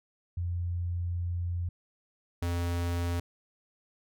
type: tone pair in turn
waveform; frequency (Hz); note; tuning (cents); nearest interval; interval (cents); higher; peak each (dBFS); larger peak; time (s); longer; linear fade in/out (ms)
sine / square; 87.31 / 86.46; F2 / F2; 0 / -17; unison; 17; first; -29 / -29; neither; 0.37-1.69 / 2.42-3.2; first; 5
effects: none